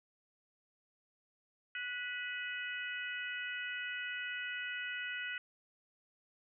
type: harmonic tone with a mistuned harmonic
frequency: 491.3 Hz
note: B4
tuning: 9 cents flat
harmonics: 3 / 4 / 5 / 6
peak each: -41 / -43 / -45 / -47 dBFS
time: 1.75-5.38 s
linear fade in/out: 2 ms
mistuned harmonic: 5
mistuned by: +51 cents
effects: none